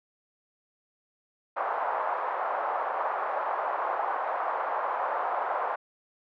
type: band-pass noise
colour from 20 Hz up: white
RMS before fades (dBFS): -30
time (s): 1.56-5.76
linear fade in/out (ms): 10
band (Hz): 610 to 1100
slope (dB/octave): 24
effects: none